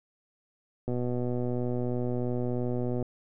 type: click train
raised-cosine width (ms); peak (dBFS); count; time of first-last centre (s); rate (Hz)
2; -19; 265; 0.88-3.026; 123
effects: none